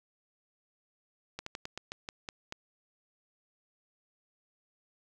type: slowing click train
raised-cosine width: 0.2 ms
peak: -21 dBFS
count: 9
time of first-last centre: 1.39-2.524 s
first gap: 74 ms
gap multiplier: 1.18
effects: none